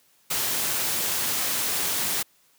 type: noise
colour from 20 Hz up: white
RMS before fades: -26 dBFS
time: 0.3-2.23 s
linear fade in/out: 10 ms
effects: white hiss -62 dBFS RMS until 2.58 s + high-pass 80 Hz 12 dB/octave